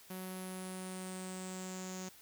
sawtooth tone with low-pass filter sweep, 185.9 Hz, F#3, 8 cents sharp, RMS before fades -44 dBFS, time 0.1-2.09 s, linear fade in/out 5 ms, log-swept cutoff 12000 to 6600 Hz, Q 7.7, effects white hiss -59 dBFS RMS until 2.21 s

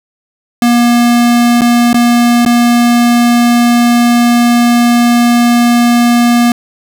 square tone with dropouts, 238.8 Hz, A#3, 42 cents sharp, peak -6 dBFS, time 0.62-6.52 s, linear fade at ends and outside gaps 2 ms, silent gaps 1.61-1.617 / 1.931-1.943 / 2.451-2.461 s, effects none

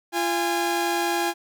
sawtooth tone pair together, 343.7 / 818.9 Hz, F4 / G#5, -28 / -25 cents, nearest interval octave + minor third, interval 1503 cents, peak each -21 dBFS, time 0.12-1.34 s, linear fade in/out 50 ms, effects none

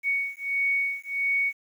sine beating tone pair, 2229 / 2230.5 Hz, C#7 / C#7, +9 / +10 cents, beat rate 1.5 Hz, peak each -27 dBFS, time 0.03-1.53 s, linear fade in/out 50 ms, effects 9-bit

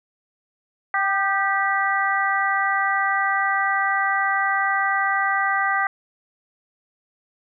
harmonic tone with a mistuned harmonic, 390.4 Hz, G4, 7 cents flat, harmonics 2 / 3 / 4 / 5, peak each -24 / -24 / -24 / -24 dBFS, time 0.94-5.87 s, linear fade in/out 2 ms, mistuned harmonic 3, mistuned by +42 cents, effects none

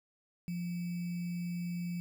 sine tone with sample-and-hold, 174.61 Hz, F3, in tune, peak -34 dBFS, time 0.48-2 s, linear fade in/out 0 ms, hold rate 2450 Hz, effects none

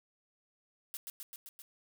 blue noise with echo, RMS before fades -41 dBFS, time 0.94-0.97 s, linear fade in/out 0 ms, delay 130 ms, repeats 5, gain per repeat -2 dB, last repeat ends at 1.62 s, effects none

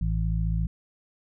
harmonic tone, 54.5 Hz, A1, 16 cents flat, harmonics 1 / 2 / 3, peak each -25 / -30 / -29 dBFS, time 0.01-0.67 s, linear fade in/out 5 ms, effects none

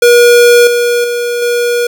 square tone with level steps, 480 Hz, B4, 49 cents flat, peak -3 / -9 / -13 / -10 dBFS, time 0.02-1.87 s, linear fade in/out 5 ms, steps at 0.67 / 1.04 / 1.42 s, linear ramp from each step 2 ms, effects none

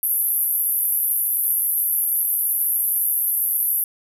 pink band-pass noise, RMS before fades -21 dBFS, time 0.03-3.84 s, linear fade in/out 2 ms, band 11000 to 13000 Hz, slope 96 dB/octave, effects none

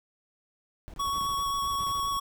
brown noise bursts, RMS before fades -42 dBFS, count 16, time 0.88-2.168 s, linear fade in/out 0 ms, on 58 ms, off 24 ms
square tone with vibrato, 1117 Hz, C#6, 13 cents sharp, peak -28 dBFS, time 0.99-2.2 s, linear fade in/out 10 ms, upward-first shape sine, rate 7.5 Hz, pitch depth 12 cents each way
effects none

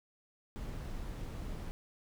brown noise, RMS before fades -41 dBFS, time 0.56-1.71 s, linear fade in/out 0 ms, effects none

